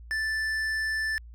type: tone with tanh clipping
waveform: triangle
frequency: 1760 Hz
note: A6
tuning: in tune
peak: -28 dBFS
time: 0.11-1.18 s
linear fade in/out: 0 ms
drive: 14 dB
effects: added 58 Hz sine -43 dBFS peak until 1.34 s